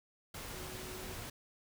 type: tone in noise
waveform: sine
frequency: 370 Hz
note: F#4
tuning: in tune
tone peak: -49 dBFS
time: 0.53-1.13 s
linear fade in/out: 5 ms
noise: pink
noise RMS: -45 dBFS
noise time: 0.34-1.3 s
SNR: -7 dB
effects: none